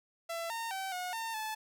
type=tone with pitch steps; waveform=sawtooth; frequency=670 / 916 / 769 / 725 / 907 / 869 Hz; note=E5 / A#5 / G5 / F#5 / A#5 / A5; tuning=+28 / -31 / -33 / -35 / -48 / -22 cents; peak=-32 dBFS; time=0.29-1.55 s; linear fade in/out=10 ms; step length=210 ms; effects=none